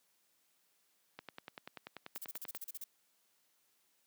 click train, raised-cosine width 0.3 ms, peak -29 dBFS, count 15, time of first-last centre 1.19-2.549 s, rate 10.3 Hz
violet noise bursts, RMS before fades -44 dBFS, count 11, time 2.15-2.841 s, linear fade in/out 5 ms, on 31 ms, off 35 ms
effects white hiss -75 dBFS RMS until 4.06 s + high-pass 150 Hz 12 dB/octave

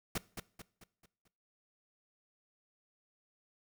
pink noise with echo, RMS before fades -35 dBFS, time 0.15-0.18 s, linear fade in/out 5 ms, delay 220 ms, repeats 5, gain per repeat -7 dB, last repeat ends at 1.28 s, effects noise-tail reverb RT60 0.5 s tail -20 dB re dry

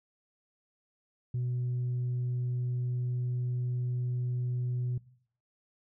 sine tone, 123.8 Hz, B2, 5 cents sharp, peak -27 dBFS, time 1.34-4.98 s, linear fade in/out 5 ms, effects noise-tail reverb RT60 0.6 s tail -21 dB re dry + tanh soft clip ceiling -27 dBFS

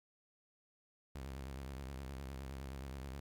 sawtooth tone with vibrato, 67.2 Hz, C2, 47 cents sharp, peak -40 dBFS, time 1.15-3.2 s, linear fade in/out 5 ms, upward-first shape sine, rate 9.6 Hz, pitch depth 100 cents each way, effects 12-bit

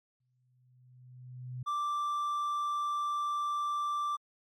sine tone with exponential growth, 125.8 Hz, B2, 32 cents sharp, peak -35 dBFS, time 0.2-1.63 s, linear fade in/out 5 ms, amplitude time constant 310 ms
triangle tone, 1174.7 Hz, D6, in tune, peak -28 dBFS, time 1.66-4.17 s, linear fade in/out 20 ms
effects MP3 64 kbps

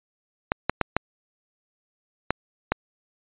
clicks, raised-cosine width 0.5 ms, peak -5 dBFS, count 6, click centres 0.519 / 0.696 / 0.813 / 0.966 / 2.306 / 2.72 s, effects resampled to 8000 Hz

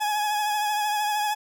40% pulse tone with vibrato, 840 Hz, G#5, 19 cents sharp, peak -22 dBFS, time 0-1.35 s, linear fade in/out 20 ms, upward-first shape triangle, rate 13 Hz, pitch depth 34 cents each way, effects none

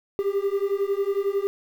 triangle beating tone pair, 392 / 403 Hz, G4 / G4, 0 / +48 cents, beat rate 11 Hz, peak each -23 dBFS, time 0.19-1.47 s, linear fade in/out 0 ms, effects 8-bit

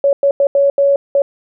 sine tone bursts at uneven times, 560 Hz, C#5, 18 cents sharp, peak -8 dBFS, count 6, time 0.04-0.13 / 0.23-0.31 / 0.4-0.47 / 0.55-0.7 / 0.78-0.96 / 1.15-1.22 s, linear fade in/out 2 ms, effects none

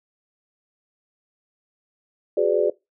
sine chord, G# half-diminished seventh, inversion third, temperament equal with one note detuned, 370 / 415.3 / 501.1 / 587.3 Hz, F#4 / G#4 / B4 / D5, 0 / 0 / +25 / 0 cents, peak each -23 / -21 / -24 / -22 dBFS, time 2.37-2.7 s, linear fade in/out 5 ms, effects noise-tail reverb RT60 0.2 s tail -21 dB re dry

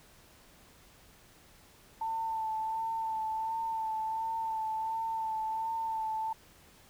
sine tone with vibrato, 889 Hz, A5, 18 cents sharp, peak -31 dBFS, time 2.01-6.33 s, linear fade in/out 5 ms, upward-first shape sine, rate 1.4 Hz, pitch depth 24 cents each way, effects pink hiss -59 dBFS RMS until 6.89 s

